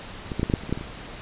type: clicks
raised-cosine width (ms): 3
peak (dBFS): -16 / -12 / -9 / -12 / -6 / -24 / -20 / -10 / -20 / -22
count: 10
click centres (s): 0.318 / 0.396 / 0.431 / 0.499 / 0.538 / 0.636 / 0.694 / 0.726 / 0.775 / 0.811
effects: pink hiss -39 dBFS RMS until 1.21 s + resampled to 8000 Hz